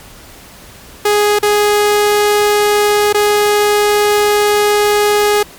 sawtooth tone with dropouts, 415.3 Hz, G#4, in tune, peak -5 dBFS, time 1.05-5.43 s, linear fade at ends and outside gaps 5 ms, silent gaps 1.389-1.428 / 3.128-3.144 s, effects pink hiss -37 dBFS RMS until 5.58 s + MP3 96 kbps

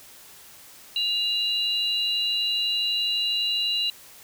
sine tone pair together, 2821 / 3956 Hz, F7 / B7, +17 / +2 cents, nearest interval tritone, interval 585 cents, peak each -25 dBFS, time 0.96-3.9 s, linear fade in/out 2 ms, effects white hiss -48 dBFS RMS until 4.23 s

